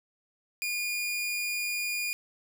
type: tone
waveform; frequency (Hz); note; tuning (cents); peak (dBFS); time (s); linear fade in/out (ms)
sawtooth; 2431; D#7; -41; -26; 0.62-2.13; 0
effects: none